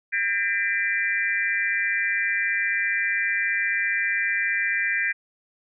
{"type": "tone cluster", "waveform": "sine", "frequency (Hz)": [1605, 1820, 2011, 2366], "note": ["G6", "A#6", "B6", "D7"], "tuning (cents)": [40, -42, 31, 12], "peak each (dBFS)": -27, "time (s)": [0.12, 5.13], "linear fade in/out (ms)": 20, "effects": []}